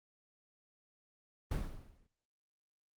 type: noise with exponential decay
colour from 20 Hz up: brown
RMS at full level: -31 dBFS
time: 1.51-2.07 s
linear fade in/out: 5 ms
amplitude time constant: 120 ms
effects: noise-tail reverb RT60 0.7 s tail -20 dB re dry + Opus 24 kbps